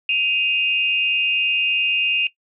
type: tone pair together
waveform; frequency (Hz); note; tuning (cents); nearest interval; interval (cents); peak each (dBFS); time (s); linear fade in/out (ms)
sine; 2517 / 2794; D#7 / F7; +19 / 0; major second; 181; -19; 0.09-2.27; 2
effects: noise-tail reverb RT60 0.1 s tail -18 dB re dry